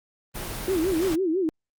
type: noise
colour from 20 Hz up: pink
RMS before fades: -33 dBFS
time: 0.34-1.16 s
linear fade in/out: 20 ms
type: tone with vibrato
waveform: sine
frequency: 349.2 Hz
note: F4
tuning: in tune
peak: -21 dBFS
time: 0.68-1.49 s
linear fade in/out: 0 ms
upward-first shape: sine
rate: 6 Hz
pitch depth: 190 cents each way
effects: Opus 24 kbps